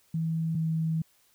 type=tone pair in turn; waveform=sine; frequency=162.4 / 161 Hz; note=E3 / E3; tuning=-26 / -41 cents; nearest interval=unison; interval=15 cents; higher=first; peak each=-26 / -25 dBFS; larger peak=second; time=0.14-0.55 / 0.55-1.02 s; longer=second; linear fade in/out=5 ms; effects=white hiss -65 dBFS RMS until 1.34 s